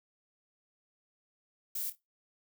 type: noise with echo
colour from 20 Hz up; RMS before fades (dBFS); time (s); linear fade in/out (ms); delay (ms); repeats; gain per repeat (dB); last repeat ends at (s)
violet; -36; 1.75-1.9; 5; 27; 2; -12; 1.954
effects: noise-tail reverb RT60 0.2 s tail -19 dB re dry